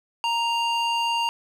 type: tone with band-pass filter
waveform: square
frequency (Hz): 932.3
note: A#5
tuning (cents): 0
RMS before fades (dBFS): -24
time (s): 0.24-1.29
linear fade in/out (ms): 0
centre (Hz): 2200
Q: 1.2
effects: none